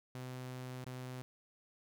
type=tone with dropouts; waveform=sawtooth; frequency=127.4 Hz; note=C3; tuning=46 cents flat; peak=-39 dBFS; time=0.15-1.22 s; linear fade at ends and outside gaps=0 ms; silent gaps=0.843-0.864 s; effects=none